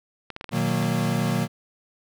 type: clicks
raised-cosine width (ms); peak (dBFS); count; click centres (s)
0.3; -19; 9; 0.303 / 0.364 / 0.411 / 0.443 / 0.492 / 0.532 / 0.58 / 0.69 / 0.827
type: chord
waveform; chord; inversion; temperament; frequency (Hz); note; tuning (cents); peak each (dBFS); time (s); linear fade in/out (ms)
square; B major seventh; none; equal with one note detuned; 121.42 / 155.56 / 185 / 233.1; B2 / D#3 / F#3 / A#3; -29 / 0 / 0 / 0; -28; 0.51-1.48; 50
effects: none